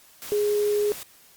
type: tone in noise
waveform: sine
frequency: 415.3 Hz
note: G#4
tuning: in tune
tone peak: -20 dBFS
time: 0.32-0.92 s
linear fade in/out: 0 ms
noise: white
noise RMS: -38 dBFS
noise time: 0.22-1.03 s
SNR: +15 dB
effects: white hiss -54 dBFS RMS until 1.36 s + Opus 48 kbps